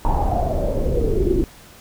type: noise with low-pass filter sweep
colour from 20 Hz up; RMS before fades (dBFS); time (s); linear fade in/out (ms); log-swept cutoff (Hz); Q
brown; -19; 0.05-1.44; 0; 920 to 330; 8.5
effects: pink hiss -45 dBFS RMS until 1.8 s